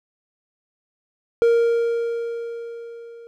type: tone with level ramp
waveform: triangle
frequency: 466.2 Hz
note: A#4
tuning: in tune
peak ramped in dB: -10 to -37 dBFS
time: 1.42-3.27 s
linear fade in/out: 0 ms
effects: none